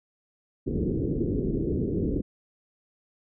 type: low-pass noise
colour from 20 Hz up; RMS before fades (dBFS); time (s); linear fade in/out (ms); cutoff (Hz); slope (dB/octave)
white; -27; 0.66-2.22; 20; 420; 48
effects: none